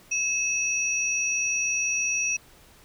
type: tone pair together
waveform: sine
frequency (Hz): 2600 / 5783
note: E7 / F#8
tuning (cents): -24 / -41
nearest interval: octave + major second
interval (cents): 1383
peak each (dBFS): -26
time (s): 0.11-2.37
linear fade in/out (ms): 10
effects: pink hiss -54 dBFS RMS until 2.84 s